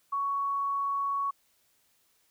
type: tone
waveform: sine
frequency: 1116 Hz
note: C#6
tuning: 11 cents sharp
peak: -27 dBFS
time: 0.12-1.31 s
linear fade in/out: 10 ms
effects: white hiss -69 dBFS RMS until 2.3 s